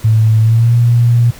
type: tone with pitch glide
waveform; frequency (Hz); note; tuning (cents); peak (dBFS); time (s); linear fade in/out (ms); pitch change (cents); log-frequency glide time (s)
sine; 110.3 to 118.9; A2 to A#2; +5 to +35; -6; 0.04-1.31; 10; +130; 0.41-0.74
effects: pink hiss -36 dBFS RMS until 1.39 s